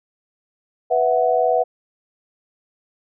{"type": "chord", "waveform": "sine", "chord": "B suspended fourth", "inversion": "none", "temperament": "equal", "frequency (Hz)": [493.9, 659.3, 740], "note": ["B4", "E5", "F#5"], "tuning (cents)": [0, 0, 0], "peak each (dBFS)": -19, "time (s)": [0.9, 1.64], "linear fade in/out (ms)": 20, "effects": []}